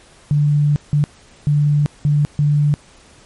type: tone bursts at uneven times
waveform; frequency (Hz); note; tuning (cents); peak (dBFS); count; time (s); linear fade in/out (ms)
sine; 146.83; D3; 0; -11; 5; 0.31-0.76 / 0.93-1.04 / 1.47-1.86 / 2.05-2.25 / 2.39-2.74; 0
effects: pink hiss -47 dBFS RMS until 3.25 s + MP3 48 kbps